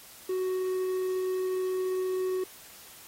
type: tone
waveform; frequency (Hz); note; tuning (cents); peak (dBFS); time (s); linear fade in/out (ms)
triangle; 371.8; F#4; +8; -25; 0.29-2.44; 5
effects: white hiss -50 dBFS RMS until 3.07 s + AAC 48 kbps